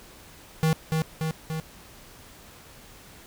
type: tone with echo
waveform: square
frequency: 159 Hz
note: D#3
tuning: 38 cents sharp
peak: -20 dBFS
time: 0.63-0.73 s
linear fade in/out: 0 ms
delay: 290 ms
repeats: 3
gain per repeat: -3 dB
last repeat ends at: 1.6 s
effects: pink hiss -49 dBFS RMS until 3.26 s